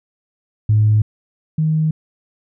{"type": "tone pair in turn", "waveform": "sine", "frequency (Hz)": [107, 156.75], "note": ["A2", "D#3"], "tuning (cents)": [-48, 13], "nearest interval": "perfect fifth", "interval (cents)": 661, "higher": "second", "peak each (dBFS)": [-9, -13], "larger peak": "first", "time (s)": [[0.69, 1.02], [1.58, 1.91]], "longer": "neither", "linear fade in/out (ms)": 5, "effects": ["tanh soft clip ceiling -5 dBFS"]}